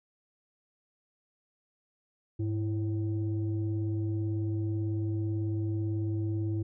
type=tone pair together; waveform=sine; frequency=103.82 / 329.6 Hz; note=G#2 / E4; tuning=0 / 0 cents; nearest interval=octave + minor sixth; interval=2000 cents; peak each=-28 / -33 dBFS; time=2.39-6.63 s; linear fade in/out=10 ms; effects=tanh soft clip ceiling -23 dBFS